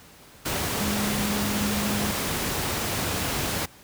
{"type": "tone in noise", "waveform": "sine", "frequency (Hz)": 206.9, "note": "G#3", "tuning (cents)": -6, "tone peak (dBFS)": -27, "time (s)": [0.8, 2.12], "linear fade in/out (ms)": 10, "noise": "pink", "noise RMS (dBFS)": -27, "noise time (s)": [0.45, 3.66], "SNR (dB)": -3, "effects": ["pink hiss -50 dBFS RMS until 3.83 s", "high-pass 60 Hz 12 dB/octave"]}